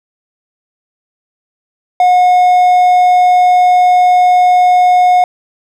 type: tone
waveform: triangle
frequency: 724 Hz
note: F#5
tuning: 38 cents flat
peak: -3 dBFS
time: 2-5.24 s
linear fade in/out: 2 ms
effects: none